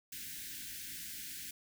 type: band-stop noise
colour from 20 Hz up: white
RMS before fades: -45 dBFS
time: 0.12-1.51 s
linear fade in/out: 5 ms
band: 340 to 1500 Hz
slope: 96 dB/octave
effects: none